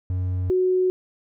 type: tone pair in turn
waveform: triangle / sine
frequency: 91.5 / 369 Hz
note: F#2 / F#4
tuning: -19 / -5 cents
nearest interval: 2 octaves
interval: 2414 cents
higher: second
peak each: -20 / -17 dBFS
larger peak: second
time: 0.1-0.5 / 0.5-0.9 s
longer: neither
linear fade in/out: 0 ms
effects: none